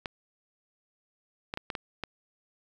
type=clicks; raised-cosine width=0.3 ms; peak=-17 dBFS; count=6; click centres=0.058 / 1.539 / 1.574 / 1.702 / 1.752 / 2.037 s; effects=8-bit